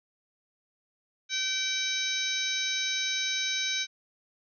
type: harmonic tone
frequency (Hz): 770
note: G5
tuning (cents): -31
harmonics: 2 / 3 / 4 / 5 / 6 / 7 / 8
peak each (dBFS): -37 / -34 / -40 / -31 / -42 / -37 / -35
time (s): 1.29-3.87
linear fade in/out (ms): 50
effects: none